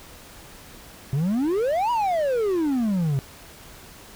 triangle exponential two-way sweep, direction up then down, 130 to 987.8 to 130 Hz, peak -18 dBFS, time 1.13-3.19 s, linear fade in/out 0 ms, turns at 1.91 s, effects pink hiss -45 dBFS RMS until 4.15 s

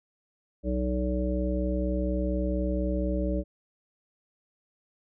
harmonic tone with a mistuned harmonic, 62.1 Hz, B1, 10 cents sharp, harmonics 1 / 3 / 5 / 7 / 9, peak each -28 / -32 / -32 / -38 / -33 dBFS, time 0.63-3.44 s, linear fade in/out 50 ms, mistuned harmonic 9, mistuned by +35 cents, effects none

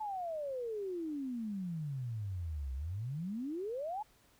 sine exponential two-way sweep, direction down then up, 880 to 63.5 to 880 Hz, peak -36 dBFS, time 0-4.03 s, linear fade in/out 10 ms, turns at 2.74 s, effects pink hiss -67 dBFS RMS until 4.39 s

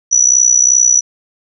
sine tone with amplitude modulation, 5910 Hz, F#8, 3 cents flat, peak -3 dBFS, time 0.11-1.01 s, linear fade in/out 20 ms, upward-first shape sine, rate 62.7 Hz, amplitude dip 85%, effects none

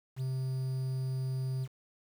triangle tone with quantisation, 130.81 Hz, C3, in tune, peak -29 dBFS, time 0.16-1.68 s, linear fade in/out 50 ms, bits 9, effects none

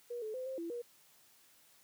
sine tone with pitch steps, 480.3 / 433.2 / 512 / 527 / 336.2 / 478.7 Hz, B4 / A4 / C5 / C5 / E4 / A#4, -48 / -27 / -38 / +12 / +34 / +46 cents, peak -38 dBFS, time 0.1-0.82 s, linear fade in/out 10 ms, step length 120 ms, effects white hiss -65 dBFS RMS until 1.83 s + high-pass 100 Hz 12 dB/octave

